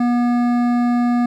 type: tone with hard clipping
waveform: triangle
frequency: 241.6 Hz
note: B3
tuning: 38 cents flat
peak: -16 dBFS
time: 0-1.26 s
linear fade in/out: 5 ms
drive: 16 dB
effects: none